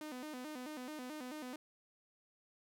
sawtooth tone with vibrato, 277.2 Hz, C#4, in tune, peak -40 dBFS, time 0.01-1.56 s, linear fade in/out 2 ms, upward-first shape square, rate 4.6 Hz, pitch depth 170 cents each way, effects none

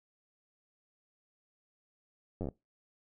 slowing click train, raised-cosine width 2 ms, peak -24 dBFS, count 7, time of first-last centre 2.41-2.487 s, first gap 10 ms, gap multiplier 1.1, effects noise-tail reverb RT60 0.2 s tail -21 dB re dry

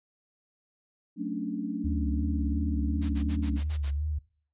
sine chord, D major seventh, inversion first, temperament just, 183.54 / 220.2 / 275.3 / 293.7 Hz, F#3 / A3 / C#4 / D4, -14 / +2 / -12 / 0 cents, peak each -37 / -35 / -36 / -34 dBFS, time 1.16-3.61 s, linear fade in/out 50 ms
sine tone with vibrato, 73.42 Hz, D2, in tune, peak -27 dBFS, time 1.84-4.19 s, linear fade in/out 10 ms, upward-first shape sine, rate 2.8 Hz, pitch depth 75 cents each way
white noise bursts, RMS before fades -42 dBFS, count 7, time 3.01-3.913 s, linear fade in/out 20 ms, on 87 ms, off 49 ms
effects noise-tail reverb RT60 0.5 s tail -22 dB re dry + resampled to 8000 Hz

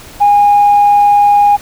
sine tone, 819 Hz, G#5, 24 cents flat, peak -3 dBFS, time 0.2-1.57 s, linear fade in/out 20 ms, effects tanh soft clip ceiling -1 dBFS + pink hiss -34 dBFS RMS until 1.61 s

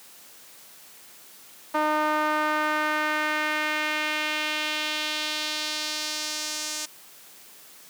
sawtooth tone with band-pass filter sweep, 305 Hz, D#4, 34 cents flat, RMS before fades -27 dBFS, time 1.74-6.86 s, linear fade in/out 10 ms, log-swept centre 1000 to 6600 Hz, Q 1.6, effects white hiss -49 dBFS RMS until 7.89 s + high-pass 150 Hz 12 dB/octave

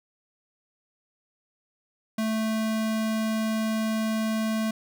square tone, 220 Hz, A3, in tune, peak -25 dBFS, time 2.18-4.71 s, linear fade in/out 5 ms, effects none

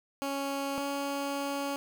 15% pulse tone pair in turn, 277.2 / 280.3 Hz, C#4 / C#4, 0 / +19 cents, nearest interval unison, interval 19 cents, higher second, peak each -25 dBFS, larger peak neither, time 0.22-0.78 / 0.78-1.76 s, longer second, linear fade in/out 0 ms, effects none

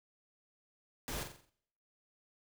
pink noise with echo, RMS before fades -40 dBFS, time 1.08-1.23 s, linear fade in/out 0 ms, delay 44 ms, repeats 6, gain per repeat -6 dB, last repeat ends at 1.494 s, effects noise-tail reverb RT60 0.8 s tail -25 dB re dry

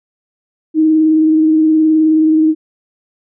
sine tone with vibrato, 314.1 Hz, D#4, 16 cents sharp, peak -7 dBFS, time 0.74-2.55 s, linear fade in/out 50 ms, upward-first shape sine, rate 19 Hz, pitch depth 22 cents each way, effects none

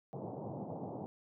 pink band-pass noise, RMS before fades -43 dBFS, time 0.13-1.06 s, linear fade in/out 0 ms, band 110 to 880 Hz, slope 48 dB/octave, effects none

